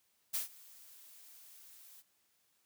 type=noise with ADSR envelope; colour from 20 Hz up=blue; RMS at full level=-34 dBFS; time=0.33-2.03 s; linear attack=19 ms; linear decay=130 ms; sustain=-23 dB; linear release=32 ms; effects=white hiss -75 dBFS RMS until 2.65 s + high-pass 80 Hz 12 dB/octave